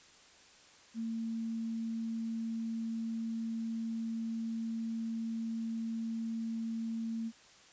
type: tone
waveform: sine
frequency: 226.6 Hz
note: A#3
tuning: 49 cents flat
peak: -34 dBFS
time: 0.94-7.32 s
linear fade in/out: 50 ms
effects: white hiss -59 dBFS RMS until 7.72 s + resampled to 16000 Hz